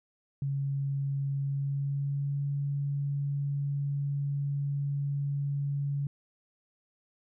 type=tone with pitch glide; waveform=sine; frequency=138.8 to 141.47 Hz; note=C#3 to C#3; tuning=+3 to +36 cents; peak=-28 dBFS; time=0.42-6.07 s; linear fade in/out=2 ms; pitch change=+33 cents; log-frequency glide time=1.4-2.44 s; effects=none